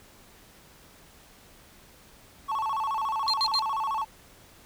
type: tone with vibrato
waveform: triangle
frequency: 987.8 Hz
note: B5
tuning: in tune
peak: -24 dBFS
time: 2.48-4.05 s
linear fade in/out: 20 ms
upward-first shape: square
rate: 14 Hz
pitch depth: 200 cents each way
type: tone bursts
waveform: sine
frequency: 4186 Hz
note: C8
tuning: in tune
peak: -21 dBFS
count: 3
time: 3.28-3.593 s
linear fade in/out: 0 ms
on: 55 ms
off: 74 ms
effects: tanh soft clip ceiling -17 dBFS + pink hiss -54 dBFS RMS until 4.65 s